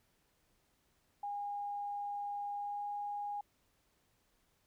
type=tone with pitch glide; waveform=sine; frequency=815 to 820.2 Hz; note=G#5 to G#5; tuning=-33 to -22 cents; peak=-37 dBFS; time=1.23-3.41 s; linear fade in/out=5 ms; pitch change=+11 cents; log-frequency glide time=2.54-2.85 s; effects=pink hiss -75 dBFS RMS until 4.66 s